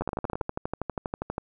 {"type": "two click trains", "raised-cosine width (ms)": 1, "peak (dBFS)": [-15, -16], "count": [18, 8], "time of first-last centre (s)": [[0.01, 1.381], [0.02, 0.411]], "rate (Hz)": [12.4, 17.9], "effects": []}